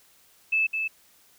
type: tone with echo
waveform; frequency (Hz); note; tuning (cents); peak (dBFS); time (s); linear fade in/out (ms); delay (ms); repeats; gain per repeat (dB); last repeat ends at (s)
sine; 2621; E7; -11; -20; 0.52-0.67; 10; 210; 1; -5; 0.88
effects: white hiss -59 dBFS RMS until 1.38 s